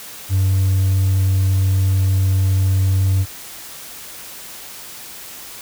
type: tone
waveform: triangle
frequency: 95.2 Hz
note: F#2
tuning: 50 cents sharp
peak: -10 dBFS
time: 0.29-3.26 s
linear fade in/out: 50 ms
effects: tanh soft clip ceiling -7 dBFS + white hiss -35 dBFS RMS until 5.61 s